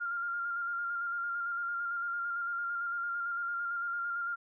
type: tone with vibrato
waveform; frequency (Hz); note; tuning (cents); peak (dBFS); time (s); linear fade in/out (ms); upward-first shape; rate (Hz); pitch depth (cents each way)
sine; 1396.9; F6; 0; -32; 0-4.36; 20; square; 8.9; 20
effects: none